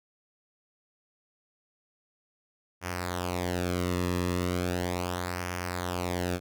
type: tone with flanger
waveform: sawtooth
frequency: 89.2 Hz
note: F2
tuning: 37 cents sharp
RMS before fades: -31 dBFS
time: 2.81-6.4 s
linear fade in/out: 50 ms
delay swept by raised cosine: 0.25 to 1.35 ms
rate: 0.37 Hz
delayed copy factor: -0.7
effects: none